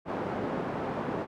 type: band-pass noise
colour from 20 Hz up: pink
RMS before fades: -33 dBFS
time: 0.05-1.27 s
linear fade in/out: 50 ms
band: 200 to 980 Hz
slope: 12 dB/octave
effects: none